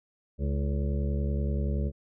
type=harmonic tone with a mistuned harmonic; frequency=70.5 Hz; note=C#2; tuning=30 cents sharp; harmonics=1 / 2 / 3 / 5 / 6 / 7 / 8; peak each=-27 / -33 / -35 / -42 / -41 / -45 / -43 dBFS; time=0.38-1.92 s; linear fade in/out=50 ms; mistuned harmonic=5; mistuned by=-92 cents; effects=none